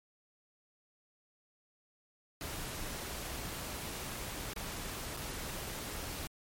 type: noise with dropouts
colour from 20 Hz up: pink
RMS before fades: -41 dBFS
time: 2.41-6.27 s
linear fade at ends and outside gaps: 0 ms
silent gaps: 4.534-4.562 / 5.167-5.172 s
effects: MP3 64 kbps